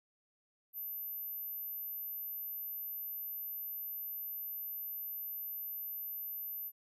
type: tone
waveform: sine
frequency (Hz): 12120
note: F#9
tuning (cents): +40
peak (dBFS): -39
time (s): 0.73-6.72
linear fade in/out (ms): 50
effects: none